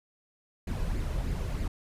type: noise with flanger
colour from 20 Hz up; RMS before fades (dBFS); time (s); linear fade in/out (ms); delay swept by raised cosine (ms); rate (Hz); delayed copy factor
brown; -31; 0.67-1.68; 5; 0.42 to 2.02; 3.2; +0.5
effects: resampled to 32000 Hz